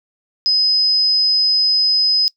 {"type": "tone", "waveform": "sine", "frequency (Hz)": 5040, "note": "D#8", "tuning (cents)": 21, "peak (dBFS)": -12, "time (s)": [0.46, 2.28], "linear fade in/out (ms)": 0, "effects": ["noise-tail reverb RT60 0.1 s tail -21 dB re dry"]}